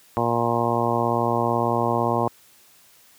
harmonic tone, 117.9 Hz, A#2, 20 cents sharp, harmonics 1 / 2 / 3 / 4 / 5 / 6 / 7 / 8 / 9, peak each -28 / -28 / -28 / -28 / -28 / -28 / -28 / -28 / -28 dBFS, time 0.17-2.28 s, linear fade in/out 0 ms, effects white hiss -54 dBFS RMS until 3.18 s + high-pass 60 Hz 12 dB/octave

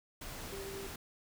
sine tone in noise, 392 Hz, G4, in tune, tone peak -43 dBFS, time 0.52-0.87 s, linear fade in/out 5 ms, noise pink, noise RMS -45 dBFS, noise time 0.21-0.96 s, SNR -1 dB, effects none

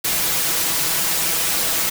white noise with comb filter, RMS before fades -20 dBFS, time 0.04-1.9 s, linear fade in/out 10 ms, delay 6.1 ms, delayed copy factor +0.95, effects none

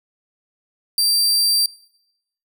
sawtooth tone, 4699 Hz, D8, in tune, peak -12 dBFS, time 0.98-1.66 s, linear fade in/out 2 ms, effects noise-tail reverb RT60 0.8 s tail -22 dB re dry

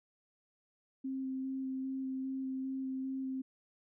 sine tone with vibrato, 264.3 Hz, C4, 18 cents sharp, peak -35 dBFS, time 1.04-3.42 s, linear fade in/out 10 ms, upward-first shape square, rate 2.5 Hz, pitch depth 9 cents each way, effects none

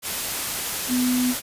sine tone in noise, 250 Hz, B3, 21 cents sharp, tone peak -19 dBFS, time 0.88-1.35 s, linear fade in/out 50 ms, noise white, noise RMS -27 dBFS, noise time 0.02-1.42 s, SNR +5 dB, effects resampled to 32000 Hz

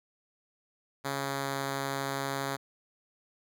5% pulse tone with pitch glide, 138.4 to 137.52 Hz, C#3 to C#3, -2 to -13 cents, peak -20 dBFS, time 1.04-2.57 s, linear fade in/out 20 ms, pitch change -11 cents, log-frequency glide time 1.2-1.58 s, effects none

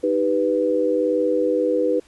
sine chord, Eb augmented, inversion none, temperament equal, 311.1 / 392 / 493.9 Hz, Eb4 / G4 / B4, 0 / 0 / 0 cents, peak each -23 / -24 / -19 dBFS, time 0.03-2 s, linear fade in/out 10 ms, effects pink hiss -54 dBFS RMS until 2.07 s + resampled to 24000 Hz

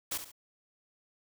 white noise with echo, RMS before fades -34 dBFS, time 0.11-0.18 s, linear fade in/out 10 ms, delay 69 ms, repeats 2, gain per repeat -9 dB, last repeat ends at 0.318 s, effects none

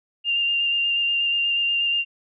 sine tone with vibrato, 2794 Hz, F7, in tune, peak -19 dBFS, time 0.24-2.05 s, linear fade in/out 50 ms, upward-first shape square, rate 8.3 Hz, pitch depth 11 cents each way, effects none

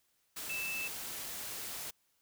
sine tone in noise, 2637 Hz, E7, in tune, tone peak -36 dBFS, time 0.49-0.88 s, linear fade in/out 10 ms, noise white, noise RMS -42 dBFS, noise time 0.36-1.91 s, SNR +3 dB, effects white hiss -75 dBFS RMS until 2.21 s

